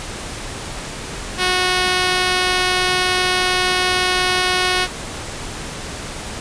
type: tone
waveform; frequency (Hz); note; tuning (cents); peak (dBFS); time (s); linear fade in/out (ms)
5% pulse; 366; F#4; -19; -4; 1.37-4.88; 50
effects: pink hiss -29 dBFS RMS until 6.4 s + resampled to 22050 Hz